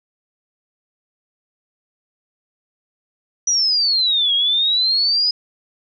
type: exponential two-way sweep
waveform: sine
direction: down then up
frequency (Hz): 5920 to 3253 to 5030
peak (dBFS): -14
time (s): 3.47-5.31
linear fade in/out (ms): 5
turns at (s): 4.34
effects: none